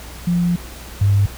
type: tone pair in turn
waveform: sine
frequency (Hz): 174.61 / 100.12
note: F3 / G2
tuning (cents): 0 / +37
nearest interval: minor seventh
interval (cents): 963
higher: first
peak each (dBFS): -14 / -11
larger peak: second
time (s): 0.27-0.56 / 1.01-1.26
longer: first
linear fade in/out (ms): 5
effects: added 60 Hz sine -35 dBFS peak until 1.37 s + pink hiss -37 dBFS RMS until 1.37 s